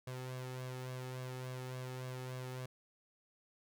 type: tone with flanger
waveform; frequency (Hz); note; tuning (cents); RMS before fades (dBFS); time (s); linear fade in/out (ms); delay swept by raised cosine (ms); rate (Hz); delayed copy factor
sawtooth; 127.9; C3; -39; -44; 0.07-2.66; 5; 1.8 to 2.34; 3.5; +0.6
effects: none

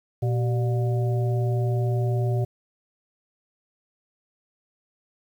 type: harmonic tone with a mistuned harmonic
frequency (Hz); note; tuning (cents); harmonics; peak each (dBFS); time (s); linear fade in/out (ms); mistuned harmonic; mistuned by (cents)
119.4; A#2; +42; 1 / 3 / 5 / 6; -21 / -31 / -35 / -37; 0.22-2.45; 10; 3; +120
effects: 9-bit

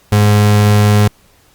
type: tone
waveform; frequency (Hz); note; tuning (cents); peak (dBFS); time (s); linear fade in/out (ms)
35% pulse; 104.2; G#2; +6; -5; 0.12-1.08; 5
effects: pink hiss -50 dBFS RMS until 1.54 s + Opus 48 kbps

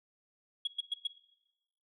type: tone bursts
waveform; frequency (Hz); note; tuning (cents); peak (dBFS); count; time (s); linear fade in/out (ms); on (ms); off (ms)
sine; 3322; G#7; 0; -28; 4; 0.65-1.072; 5; 23; 110
effects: noise-tail reverb RT60 0.9 s tail -17 dB re dry + tanh soft clip ceiling -27 dBFS

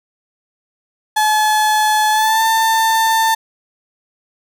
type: tone with pitch glide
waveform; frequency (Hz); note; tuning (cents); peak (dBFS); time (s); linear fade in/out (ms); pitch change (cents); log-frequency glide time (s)
35% pulse; 857 to 893.9; A5 to A5; -46 to +27; -10; 1.16-3.35; 10; +73; 2.11-2.43
effects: none

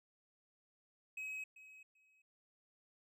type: tone with echo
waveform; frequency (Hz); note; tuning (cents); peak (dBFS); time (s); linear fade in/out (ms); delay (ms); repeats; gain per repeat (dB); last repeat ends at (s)
triangle; 2548; D#7; +41; -40; 1.17-1.44; 5; 390; 2; -14; 2.22
effects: none

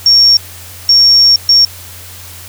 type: tone bursts at uneven times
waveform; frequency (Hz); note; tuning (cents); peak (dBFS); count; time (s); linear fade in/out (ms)
sine; 5520; F8; -21; -3; 3; 0.06-0.37 / 0.89-1.36 / 1.49-1.65; 2
effects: added 90 Hz sine -34 dBFS peak until 2.48 s + white hiss -32 dBFS RMS until 2.48 s

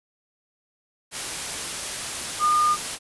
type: tone in noise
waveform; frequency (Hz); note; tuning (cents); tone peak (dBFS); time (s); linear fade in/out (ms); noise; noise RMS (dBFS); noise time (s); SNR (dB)
sine; 1214; D#6; -43; -17; 2.39-2.77; 50; white; -30; 1.11-2.99; +10
effects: resampled to 24000 Hz

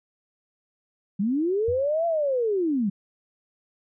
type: linear two-way sweep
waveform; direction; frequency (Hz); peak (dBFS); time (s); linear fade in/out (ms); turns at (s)
sine; up then down; 185 to 686 to 185; -21; 1.19-2.9; 10; 2.06
type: tone with exponential decay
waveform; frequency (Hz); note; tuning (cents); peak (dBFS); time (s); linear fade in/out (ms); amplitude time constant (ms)
sine; 88.2; F2; +18; -27; 1.68-1.89; 5; 45
effects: none

